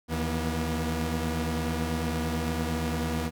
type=tone cluster; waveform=sawtooth; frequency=77.7 / 164.3 / 240.6 Hz; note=D#2 / E3 / B3; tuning=-2 / -5 / -45 cents; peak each=-27 / -30 / -27 dBFS; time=0.08-3.31 s; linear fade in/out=50 ms; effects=none